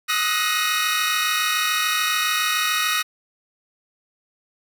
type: tone cluster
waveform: 20% pulse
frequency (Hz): 1247 / 1294 / 1475 / 1887 / 2135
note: D#6 / E6 / F#6 / A#6 / C7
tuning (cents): +3 / -32 / -6 / +21 / +34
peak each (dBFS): -19 / -24 / -22 / -19 / -27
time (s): 0.08-3.03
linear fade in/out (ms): 20
effects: none